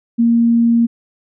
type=tone; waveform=sine; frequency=233.1 Hz; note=A#3; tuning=in tune; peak=-9 dBFS; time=0.18-0.87 s; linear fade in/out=20 ms; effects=none